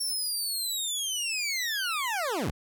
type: linear sweep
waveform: 20% pulse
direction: down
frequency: 5490 to 38.11 Hz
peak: -23 dBFS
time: 0-2.51 s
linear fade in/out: 10 ms
effects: none